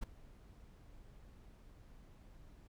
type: noise with ADSR envelope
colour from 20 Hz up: brown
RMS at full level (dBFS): -36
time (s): 0.01-2.68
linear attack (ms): 22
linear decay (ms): 8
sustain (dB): -22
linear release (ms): 15
effects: none